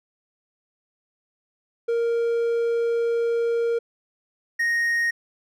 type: tone pair in turn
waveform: triangle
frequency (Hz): 466.2 / 1864.8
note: A#4 / A#6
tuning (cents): 0 / 0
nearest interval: 2 octaves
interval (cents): 2400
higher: second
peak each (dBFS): -18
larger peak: neither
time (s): 1.88-3.79 / 4.59-5.11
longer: first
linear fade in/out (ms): 10
effects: none